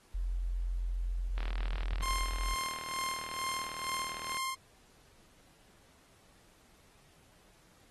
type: tone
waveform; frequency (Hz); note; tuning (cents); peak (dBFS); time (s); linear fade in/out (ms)
sine; 43.7; F1; +2; -31; 0.14-2.55; 10
type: click train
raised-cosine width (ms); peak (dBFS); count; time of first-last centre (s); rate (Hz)
0.3; -26; 120; 1.38-4.37; 39.8
type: tone with tremolo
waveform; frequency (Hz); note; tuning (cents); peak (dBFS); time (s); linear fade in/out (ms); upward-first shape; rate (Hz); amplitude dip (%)
sawtooth; 1057; C6; +17; -29; 2.02-4.55; 10; sine; 2.2; 65
effects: pink hiss -64 dBFS RMS until 7.9 s + AAC 32 kbps